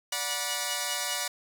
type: tone cluster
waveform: 5% pulse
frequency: 583 / 730 / 970 Hz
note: D5 / F#5 / B5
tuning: -13 / -24 / -31 cents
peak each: -23 / -22 / -21 dBFS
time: 0.12-1.28 s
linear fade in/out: 5 ms
effects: none